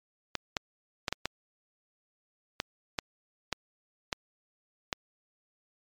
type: clicks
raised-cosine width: 0.2 ms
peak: -11 dBFS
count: 10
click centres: 0.353 / 0.568 / 1.082 / 1.126 / 1.256 / 2.601 / 2.988 / 3.527 / 4.128 / 4.928 s
effects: MP3 96 kbps